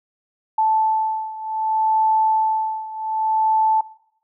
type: beating tone pair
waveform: sine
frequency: 876 / 876.65 Hz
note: A5 / A5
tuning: -8 / -7 cents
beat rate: 0.65 Hz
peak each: -19 / -22 dBFS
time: 0.58-3.81 s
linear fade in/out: 5 ms
effects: noise-tail reverb RT60 0.7 s tail -19 dB re dry